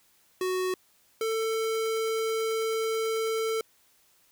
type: tone pair in turn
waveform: square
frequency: 370 / 445.4 Hz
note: F#4 / A4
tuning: 0 / +21 cents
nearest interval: minor third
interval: 321 cents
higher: second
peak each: -27 dBFS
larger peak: neither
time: 0.41-0.74 / 1.21-3.61 s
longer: second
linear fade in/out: 2 ms
effects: white hiss -64 dBFS RMS until 4.31 s